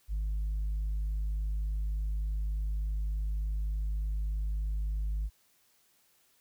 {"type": "tone", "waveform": "sine", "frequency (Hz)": 51.7, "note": "G#1", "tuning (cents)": -7, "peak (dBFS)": -27, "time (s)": [0.08, 5.3], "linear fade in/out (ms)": 50, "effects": ["tanh soft clip ceiling -28 dBFS", "white hiss -68 dBFS RMS until 6.4 s"]}